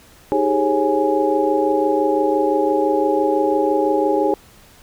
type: tone cluster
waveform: sine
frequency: 312.1 / 391.6 / 417.5 / 546 / 832 Hz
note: D#4 / G4 / G#4 / C#5 / G#5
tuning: +5 / -2 / +9 / -26 / +3 cents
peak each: -21 dBFS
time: 0.32-4.34 s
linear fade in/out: 0 ms
effects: pink hiss -48 dBFS RMS until 4.82 s